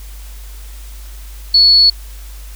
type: tone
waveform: sine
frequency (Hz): 4404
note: C#8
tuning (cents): -12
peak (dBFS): -5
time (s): 1.54-1.9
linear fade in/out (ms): 5
effects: added 50 Hz sine -29 dBFS peak until 2.55 s + white hiss -41 dBFS RMS until 2.55 s